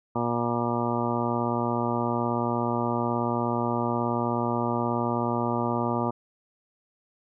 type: harmonic tone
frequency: 118.9 Hz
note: A#2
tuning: 35 cents sharp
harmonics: 1 / 2 / 3 / 4 / 5 / 6 / 7 / 8 / 9 / 10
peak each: -32 / -29 / -32 / -35 / -34 / -35 / -35 / -32 / -43 / -34 dBFS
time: 0.15-6.11 s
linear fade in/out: 10 ms
effects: none